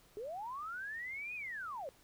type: linear two-way sweep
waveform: sine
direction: up then down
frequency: 395.3 to 2526 to 493.7 Hz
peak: -40 dBFS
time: 0.17-1.89 s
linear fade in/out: 0 ms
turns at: 1.35 s
effects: pink hiss -65 dBFS RMS until 2.03 s